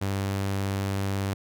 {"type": "tone", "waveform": "sawtooth", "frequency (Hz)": 98.1, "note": "G2", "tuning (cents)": 2, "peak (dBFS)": -22, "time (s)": [0.01, 1.34], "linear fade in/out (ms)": 10, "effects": []}